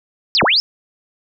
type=linear two-way sweep; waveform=sine; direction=down then up; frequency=5400 to 103.3 to 5400 Hz; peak=-11 dBFS; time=0.35-0.6 s; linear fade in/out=0 ms; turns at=0.43 s; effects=none